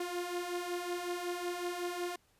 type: beating tone pair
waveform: sawtooth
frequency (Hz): 349.2 / 354.6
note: F4 / F4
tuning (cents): 0 / +26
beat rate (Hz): 5.4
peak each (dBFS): -37 / -33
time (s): 0-2.16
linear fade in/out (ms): 5
effects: pink hiss -70 dBFS RMS until 2.39 s + resampled to 32000 Hz